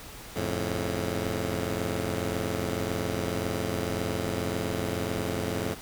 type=chord; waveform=10% pulse; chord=F augmented; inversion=none; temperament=just; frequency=87.31 / 109.13 / 136.42 Hz; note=F2 / A2 / C#3; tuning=0 / -14 / -27 cents; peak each=-23 / -25 / -29 dBFS; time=0.35-5.75 s; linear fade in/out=20 ms; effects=pink hiss -44 dBFS RMS until 5.81 s